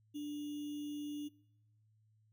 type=tone with sample-and-hold; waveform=sine; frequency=294.1 Hz; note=D4; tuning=3 cents sharp; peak=-39 dBFS; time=0.14-1.29 s; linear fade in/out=20 ms; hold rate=3150 Hz; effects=noise-tail reverb RT60 0.9 s tail -24 dB re dry + added 108 Hz sine -68 dBFS peak until 2.32 s